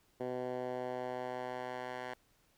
10% pulse tone with band-pass filter sweep, 125.7 Hz, B2, 31 cents sharp, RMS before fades -40 dBFS, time 0.2-2.14 s, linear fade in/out 5 ms, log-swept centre 450 to 1300 Hz, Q 1.1, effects pink hiss -71 dBFS RMS until 2.57 s

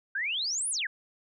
sine exponential two-way sweep, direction up then down, 1521 to 10790 to 1521 Hz, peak -28 dBFS, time 0.15-0.87 s, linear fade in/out 5 ms, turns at 0.7 s, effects none

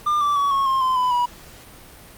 triangle tone with pitch steps, 1200 / 1164.5 / 1130 / 1096.6 / 1064.1 / 1032.7 / 1002.1 / 972.5 Hz, D6 / D6 / C#6 / C#6 / C6 / C6 / B5 / B5, +37 / -15 / +33 / -19 / +29 / -23 / +25 / -27 cents, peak -15 dBFS, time 0.06-1.26 s, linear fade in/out 10 ms, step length 150 ms, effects pink hiss -44 dBFS RMS until 2.17 s + Opus 48 kbps

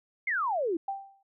sine exponential sweep, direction down, 2200 to 311.1 Hz, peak -26 dBFS, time 0.27-0.77 s, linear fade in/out 5 ms
sine tone with exponential decay, 785 Hz, G5, 2 cents sharp, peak -27 dBFS, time 0.88-1.23 s, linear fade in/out 5 ms, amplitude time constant 74 ms
effects none

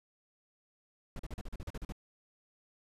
brown noise bursts, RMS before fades -40 dBFS, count 11, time 1.16-1.923 s, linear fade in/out 2 ms, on 33 ms, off 40 ms, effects resampled to 32000 Hz

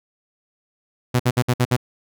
sawtooth tone bursts, 123.9 Hz, B2, 6 cents sharp, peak -11 dBFS, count 6, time 1.14-1.766 s, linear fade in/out 10 ms, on 56 ms, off 58 ms, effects none

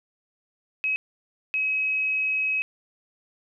sine tone bursts at uneven times, 2550 Hz, D#7, 42 cents sharp, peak -22 dBFS, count 2, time 0.84-0.96 / 1.54-2.62 s, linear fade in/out 0 ms, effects none

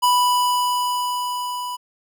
square tone with level ramp, 987.8 Hz, B5, in tune, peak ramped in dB -14 to -27 dBFS, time 0.02-1.77 s, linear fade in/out 20 ms, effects none

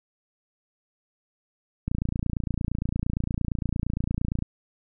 click train, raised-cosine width 5 ms, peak -14 dBFS, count 74, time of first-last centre 1.88-4.424 s, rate 28.7 Hz, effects none

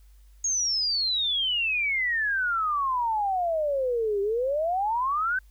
sine exponential two-way sweep, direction down then up, 6645 to 392 to 1559 Hz, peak -23 dBFS, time 0.44-5.39 s, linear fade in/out 5 ms, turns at 4.21 s, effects added 50 Hz sine -50 dBFS peak until 5.5 s + white hiss -67 dBFS RMS until 5.5 s

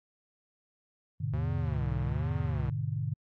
sine chord, G# diminished, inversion none, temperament just, 103.83 / 124.59 / 149.51 Hz, G#2 / B2 / D3, 0 / +16 / +31 cents, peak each -34 dBFS, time 1.2-3.14 s, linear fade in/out 10 ms
square tone with vibrato, 72.6 Hz, D2, 19 cents flat, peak -34 dBFS, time 1.33-2.7 s, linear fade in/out 5 ms, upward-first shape sine, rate 1.2 Hz, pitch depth 250 cents each way
effects low-pass 2000 Hz 12 dB/octave + AAC 48 kbps

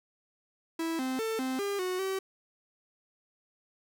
45% pulse tone with pitch steps, 327.9 / 259.6 / 445.7 / 260.1 / 401.9 / 367.3 / 383.4 Hz, E4 / C4 / A4 / C4 / G4 / F#4 / G4, -9 / -13 / +22 / -10 / +43 / -13 / -38 cents, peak -30 dBFS, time 0.79-2.19 s, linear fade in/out 5 ms, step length 200 ms, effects none

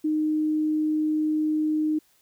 sine tone, 308.1 Hz, D#4, 17 cents flat, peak -21 dBFS, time 0.04-1.99 s, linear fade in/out 10 ms, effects white hiss -63 dBFS RMS until 2.21 s

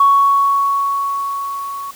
sine tone with level ramp, 1114 Hz, C#6, 8 cents sharp, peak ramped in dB -6 to -24 dBFS, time 0-1.91 s, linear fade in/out 5 ms, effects tanh soft clip ceiling -2 dBFS + white hiss -40 dBFS RMS until 1.95 s

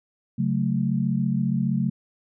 sine chord, F# minor, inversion second, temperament equal, 138.59 / 185 / 220 Hz, C#3 / F#3 / A3, 0 / 0 / 0 cents, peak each -25 dBFS, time 0.38-1.9 s, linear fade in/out 10 ms, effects none

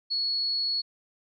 sine tone, 4368 Hz, C#8, 26 cents flat, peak -25 dBFS, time 0.1-0.82 s, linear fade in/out 20 ms, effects none

